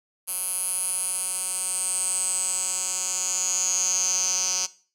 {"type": "tone with band-pass filter sweep", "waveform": "10% pulse", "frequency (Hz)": 185, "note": "F#3", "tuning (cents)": 0, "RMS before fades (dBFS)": -26, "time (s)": [0.27, 4.67], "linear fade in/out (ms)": 20, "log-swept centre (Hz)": [11000, 5800], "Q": 9.9, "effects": ["noise-tail reverb RT60 0.4 s tail -19 dB re dry"]}